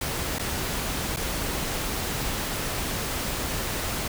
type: noise with dropouts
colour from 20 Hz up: pink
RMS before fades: -29 dBFS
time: 0.01-4.08 s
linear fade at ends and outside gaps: 5 ms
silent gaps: 0.386-0.393 / 1.163-1.169 s
effects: none